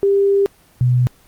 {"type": "tone pair in turn", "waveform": "sine", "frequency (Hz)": [397.3, 124.38], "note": ["G4", "B2"], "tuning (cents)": [23, 13], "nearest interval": "octave + minor sixth", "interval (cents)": 2010, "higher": "first", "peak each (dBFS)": -11, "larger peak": "neither", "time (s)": [[0.03, 0.46], [0.81, 1.07]], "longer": "first", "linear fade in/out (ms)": 0, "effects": ["pink hiss -51 dBFS RMS until 1.27 s", "Opus 24 kbps"]}